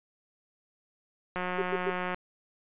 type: click train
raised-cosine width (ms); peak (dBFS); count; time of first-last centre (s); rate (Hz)
0.5; -18; 143; 1.36-2.145; 181
type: tone bursts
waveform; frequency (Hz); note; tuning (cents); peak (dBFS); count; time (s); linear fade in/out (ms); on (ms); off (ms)
sine; 385.6; G4; -28; -25; 3; 1.58-1.903; 10; 41; 100
effects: resampled to 8000 Hz